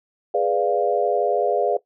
sine chord, G# diminished seventh, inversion none, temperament equal, 415.3 / 493.9 / 587.3 / 698.5 Hz, G#4 / B4 / D5 / F5, 0 / 0 / 0 / 0 cents, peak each -23 dBFS, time 0.34-1.77 s, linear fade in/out 5 ms, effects noise-tail reverb RT60 0.1 s tail -17 dB re dry

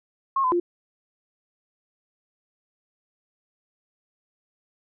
sine tone with pitch steps, 1082 / 1017 / 349.3 Hz, C#6 / C6 / F4, -42 / -50 / 0 cents, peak -19 dBFS, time 0.36-0.6 s, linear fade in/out 5 ms, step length 80 ms, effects none

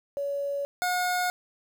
sine / 25% pulse tone pair in turn, 564 / 721.9 Hz, C#5 / F#5, +30 / -43 cents, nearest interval major third, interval 427 cents, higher second, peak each -27 / -21 dBFS, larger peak second, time 0.17-0.65 / 0.82-1.3 s, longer neither, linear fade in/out 0 ms, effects 9-bit

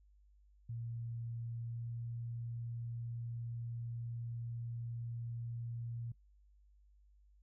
sine tone with pitch glide, 116.54 to 117.35 Hz, A#2 to A#2, 0 to +12 cents, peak -40 dBFS, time 0.69-6.12 s, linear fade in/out 5 ms, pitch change +12 cents, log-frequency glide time 1.66-1.86 s, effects noise-tail reverb RT60 0.1 s tail -20 dB re dry + added 50 Hz sine -63 dBFS peak until 7.42 s

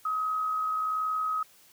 sine tone with amplitude modulation, 1268 Hz, D#6, 32 cents sharp, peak -25 dBFS, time 0.05-1.43 s, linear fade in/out 5 ms, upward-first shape sine, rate 61.2 Hz, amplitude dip 30%, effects white hiss -58 dBFS RMS until 1.72 s

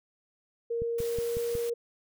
sine tone with pitch glide, 466.2 to 470.3 Hz, A#4 to A#4, 0 to +15 cents, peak -28 dBFS, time 0.7-1.74 s, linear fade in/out 10 ms, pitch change +15 cents, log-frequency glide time 0.94-1.39 s
click train, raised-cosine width 5 ms, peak -25 dBFS, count 5, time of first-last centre 0.82-1.553 s, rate 5.46 Hz
white noise, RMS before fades -44 dBFS, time 0.98-1.7 s, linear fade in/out 5 ms
effects none

